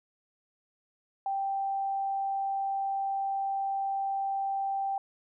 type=tone; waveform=sine; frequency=784 Hz; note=G5; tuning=in tune; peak=-28 dBFS; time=1.26-4.98 s; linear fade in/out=2 ms; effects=none